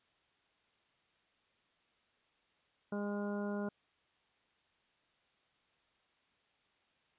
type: harmonic tone with a mistuned harmonic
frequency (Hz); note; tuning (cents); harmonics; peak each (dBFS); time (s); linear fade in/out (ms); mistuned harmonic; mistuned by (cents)
204.2; G#3; -29; 1 / 2 / 3 / 4 / 5 / 6 / 7; -37 / -42 / -44 / -51 / -51 / -59 / -49; 2.92-3.69; 5; 5; +17
effects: white hiss -74 dBFS RMS until 7.18 s + resampled to 8000 Hz